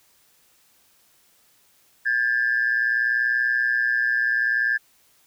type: tone pair together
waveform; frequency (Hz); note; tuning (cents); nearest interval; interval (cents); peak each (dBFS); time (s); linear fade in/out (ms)
sine; 1612 / 1732.6; G6 / A6; +48 / -27; minor second; 125; -21; 2.05-4.78; 20
effects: tanh soft clip ceiling -12 dBFS + white hiss -60 dBFS RMS until 5.26 s